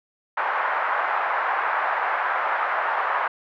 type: band-pass noise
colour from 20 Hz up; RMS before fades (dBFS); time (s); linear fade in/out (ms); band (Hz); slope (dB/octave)
pink; -24; 0.37-3.28; 5; 750 to 1700; 24
effects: none